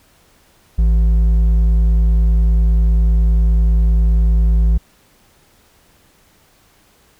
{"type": "tone with hard clipping", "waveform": "sine", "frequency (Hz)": 55, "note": "A1", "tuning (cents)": 0, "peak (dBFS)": -11, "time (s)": [0.78, 4.78], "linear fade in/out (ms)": 10, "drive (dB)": 5, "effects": ["pink hiss -53 dBFS RMS until 7.19 s"]}